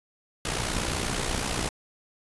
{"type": "noise with amplitude modulation", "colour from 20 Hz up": "pink", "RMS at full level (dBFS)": -26, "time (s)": [0.45, 1.69], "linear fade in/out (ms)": 2, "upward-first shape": "sine", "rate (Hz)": 60.5, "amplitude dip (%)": 60, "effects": ["resampled to 24000 Hz"]}